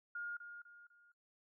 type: tone with echo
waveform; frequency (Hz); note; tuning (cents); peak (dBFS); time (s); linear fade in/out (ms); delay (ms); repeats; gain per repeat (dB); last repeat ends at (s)
sine; 1421; F6; +30; -40; 0.15-0.37; 5; 250; 3; -8; 1.12
effects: noise-tail reverb RT60 0.1 s tail -21 dB re dry